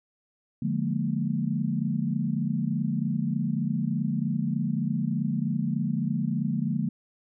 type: chord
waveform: sine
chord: Bb dominant seventh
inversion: first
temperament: just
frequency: 145.68 / 174.81 / 209.8 / 233.1 Hz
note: D3 / F3 / Ab3 / Bb3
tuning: -14 / +2 / +18 / 0 cents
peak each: -30 dBFS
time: 0.62-6.89 s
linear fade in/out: 5 ms
effects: none